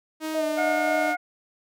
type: tone with pitch glide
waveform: sawtooth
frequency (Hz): 313.9 to 301.8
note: D#4 to D4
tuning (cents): +15 to +47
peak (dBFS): -24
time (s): 0.2-1.16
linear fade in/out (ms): 50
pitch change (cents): -68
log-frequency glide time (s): 0.37-0.44
type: tone with tremolo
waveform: sine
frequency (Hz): 633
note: D#5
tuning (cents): +30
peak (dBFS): -23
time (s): 0.34-1.11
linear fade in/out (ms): 10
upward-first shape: triangle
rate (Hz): 3.7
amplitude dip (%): 40
type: harmonic tone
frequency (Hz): 720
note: F#5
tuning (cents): -47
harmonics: 1 / 2 / 3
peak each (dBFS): -26 / -29 / -31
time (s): 0.57-1.17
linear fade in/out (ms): 20
effects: none